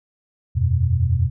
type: chord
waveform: sine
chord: E suspended second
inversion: none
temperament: just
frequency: 82.41 / 92.71 / 123.61 Hz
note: E2 / F#2 / B2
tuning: 0 / +4 / +2 cents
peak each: -20 dBFS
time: 0.55-1.3 s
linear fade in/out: 20 ms
effects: none